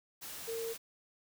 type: tone in noise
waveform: sine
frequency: 456.3 Hz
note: A#4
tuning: 37 cents flat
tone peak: -36 dBFS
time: 0.47-0.74 s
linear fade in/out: 20 ms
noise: white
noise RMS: -45 dBFS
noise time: 0.21-0.78 s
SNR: +6 dB
effects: none

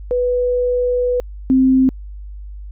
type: tone pair in turn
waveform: sine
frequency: 493.9 / 261.6 Hz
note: B4 / C4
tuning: 0 / 0 cents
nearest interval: major seventh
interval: 1100 cents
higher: first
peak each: -14 / -9 dBFS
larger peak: second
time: 0.11-1.2 / 1.5-1.89 s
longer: first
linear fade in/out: 0 ms
effects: added 50 Hz sine -29 dBFS peak until 2.71 s

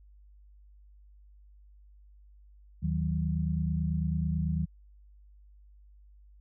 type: tone cluster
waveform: sine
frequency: 77.5 / 157.6 / 186.7 Hz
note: D#2 / D#3 / F#3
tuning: -6 / +23 / +16 cents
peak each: -31 / -30 / -33 dBFS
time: 2.82-4.66 s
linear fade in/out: 20 ms
effects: added 50 Hz sine -53 dBFS peak until 6.4 s

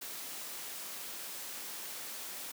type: noise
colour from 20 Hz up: white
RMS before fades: -43 dBFS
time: 0.01-2.52 s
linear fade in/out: 10 ms
effects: high-pass 200 Hz 12 dB/octave

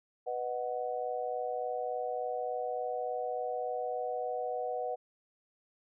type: chord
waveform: sine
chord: B major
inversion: none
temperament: just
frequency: 493.9 / 617.4 / 740.8 Hz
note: B4 / D#5 / F#5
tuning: 0 / -14 / +2 cents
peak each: -36 / -39 / -36 dBFS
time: 0.26-4.96 s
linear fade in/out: 20 ms
effects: none

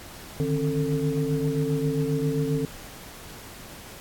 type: tone cluster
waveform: sine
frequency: 146.8 / 154.3 / 268.7 / 444.8 Hz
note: D3 / D#3 / C4 / A4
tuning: 0 / -14 / +46 / +19 cents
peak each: -28 dBFS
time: 0.4-2.65 s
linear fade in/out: 0 ms
effects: pink hiss -43 dBFS RMS until 4 s + AAC 64 kbps

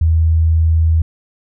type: tone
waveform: sine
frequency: 80.9 Hz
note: E2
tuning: 32 cents flat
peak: -9 dBFS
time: 0.01-1.02 s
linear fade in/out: 5 ms
effects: none

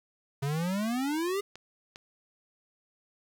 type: exponential sweep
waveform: square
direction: up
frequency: 135.1 to 413.3 Hz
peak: -29 dBFS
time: 0.42-1.41 s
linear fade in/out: 10 ms
type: clicks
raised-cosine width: 0.2 ms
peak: -27 dBFS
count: 2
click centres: 1.556 / 1.959 s
effects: 9-bit

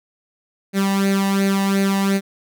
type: tone with flanger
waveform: sawtooth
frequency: 196 Hz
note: G3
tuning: in tune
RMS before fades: -18 dBFS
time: 0.73-2.21 s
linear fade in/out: 50 ms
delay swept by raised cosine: 0.46 to 1.08 ms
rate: 2.8 Hz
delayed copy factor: +0.7
effects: none

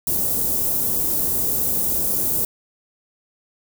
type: band-stop noise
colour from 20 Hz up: white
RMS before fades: -21 dBFS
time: 0.07-2.45 s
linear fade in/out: 2 ms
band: 440 to 12000 Hz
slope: 12 dB/octave
effects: none

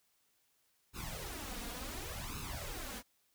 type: noise with flanger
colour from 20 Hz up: pink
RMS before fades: -43 dBFS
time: 0.93-3.03 s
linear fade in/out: 50 ms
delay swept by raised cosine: 0.76 to 4.26 ms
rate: 0.69 Hz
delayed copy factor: +0.85
effects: white hiss -75 dBFS RMS until 3.34 s

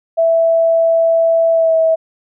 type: tone with pitch glide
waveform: sine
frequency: 660 to 647.9 Hz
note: E5 to E5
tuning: +2 to -30 cents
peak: -9 dBFS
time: 0.17-1.96 s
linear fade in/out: 20 ms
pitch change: -32 cents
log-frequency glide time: 1.52-1.75 s
effects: none

